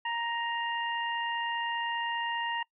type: harmonic tone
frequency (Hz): 935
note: A#5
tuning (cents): +5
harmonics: 1 / 2 / 3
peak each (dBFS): -32 / -35 / -37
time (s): 0.05-2.63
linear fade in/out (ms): 5
effects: noise-tail reverb RT60 0.1 s tail -24 dB re dry